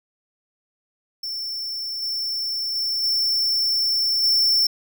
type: tone with level steps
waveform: square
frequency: 5390 Hz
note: E8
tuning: 38 cents sharp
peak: -27 / -24 / -22 / -19 / -16 dBFS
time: 1.23-4.67 s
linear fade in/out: 5 ms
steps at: 2.02 / 2.75 / 3.03 / 4.23 s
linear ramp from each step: 10 ms
effects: none